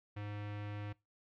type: tone with low-pass filter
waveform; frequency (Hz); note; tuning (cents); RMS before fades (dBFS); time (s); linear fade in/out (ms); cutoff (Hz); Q
square; 103.6; G#2; -4; -43; 0.16-0.93; 10; 2500; 1.6
effects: noise-tail reverb RT60 0.2 s tail -21 dB re dry